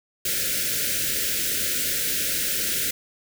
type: band-stop noise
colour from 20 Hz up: white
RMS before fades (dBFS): -25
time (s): 0.25-2.91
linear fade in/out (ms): 5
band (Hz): 590 to 1400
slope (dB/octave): 96
effects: none